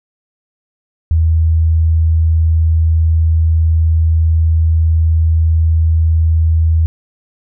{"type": "tone", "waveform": "sine", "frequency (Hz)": 80.8, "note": "E2", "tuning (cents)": -34, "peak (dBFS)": -8, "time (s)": [1.11, 6.86], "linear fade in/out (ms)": 0, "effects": []}